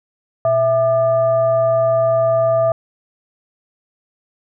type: tone with frequency modulation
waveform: sine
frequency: 659.3 Hz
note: E5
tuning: in tune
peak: -12 dBFS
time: 0.45-2.72 s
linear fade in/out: 2 ms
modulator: 539 Hz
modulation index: 0.44
effects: none